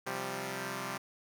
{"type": "chord", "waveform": "5% pulse", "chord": "C suspended fourth", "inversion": "none", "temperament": "equal", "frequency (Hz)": [130.81, 174.61, 196], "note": ["C3", "F3", "G3"], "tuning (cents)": [0, 0, 0], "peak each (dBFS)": [-29, -31, -28], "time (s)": [0.06, 0.98], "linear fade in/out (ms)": 10, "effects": []}